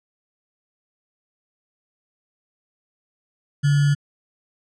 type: tone with sample-and-hold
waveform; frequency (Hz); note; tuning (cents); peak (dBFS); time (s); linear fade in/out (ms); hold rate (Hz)
sine; 143.7; D3; -37; -14; 3.63-3.95; 20; 1575
effects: resampled to 22050 Hz